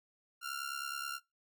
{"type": "ring-modulated tone", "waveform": "sawtooth", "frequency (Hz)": 1391, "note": "F6", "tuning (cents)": -7, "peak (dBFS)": -31, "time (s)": [0.41, 1.2], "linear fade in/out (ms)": 50, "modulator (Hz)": 34.7, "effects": ["noise-tail reverb RT60 0.2 s tail -22 dB re dry"]}